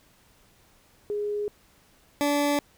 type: tone pair in turn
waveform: sine / 20% pulse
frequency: 414.5 / 289.1 Hz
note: G#4 / D4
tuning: -3 / -27 cents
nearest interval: tritone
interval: 624 cents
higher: first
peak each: -26 / -17 dBFS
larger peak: second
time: 1.1-1.48 / 2.21-2.59 s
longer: neither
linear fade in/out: 0 ms
effects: pink hiss -60 dBFS RMS until 2.77 s